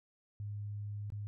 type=tone with dropouts; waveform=sine; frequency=103.2 Hz; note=G#2; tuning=10 cents flat; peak=-38 dBFS; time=0.4-1.27 s; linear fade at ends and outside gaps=0 ms; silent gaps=1.102-1.122 s; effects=none